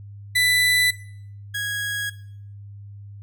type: tone pair in turn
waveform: 30% pulse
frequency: 1990 / 1654.2 Hz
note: B6 / G#6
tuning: +13 / -7 cents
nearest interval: minor third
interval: 320 cents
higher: first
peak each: -14 / -22 dBFS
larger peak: first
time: 0.35-0.91 / 1.54-2.1 s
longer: neither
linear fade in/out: 10 ms
effects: noise-tail reverb RT60 0.6 s tail -17 dB re dry + added 101 Hz sine -37 dBFS peak until 3.22 s